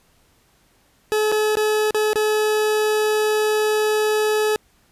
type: tone with dropouts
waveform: 40% pulse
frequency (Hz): 427.6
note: A4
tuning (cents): -49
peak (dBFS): -16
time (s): 1.12-4.56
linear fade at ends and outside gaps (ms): 0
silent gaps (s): 1.317-1.323 / 1.554-1.57 / 1.908-1.946 / 2.132-2.157
effects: pink hiss -59 dBFS RMS until 4.91 s + resampled to 32000 Hz